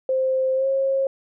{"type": "tone with pitch glide", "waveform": "sine", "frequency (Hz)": [523.3, 539.9], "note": ["C5", "C#5"], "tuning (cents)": [0, -46], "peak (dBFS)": -18, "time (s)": [0.09, 1.07], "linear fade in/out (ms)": 2, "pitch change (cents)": 54, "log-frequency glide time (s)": [0.55, 0.67], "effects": []}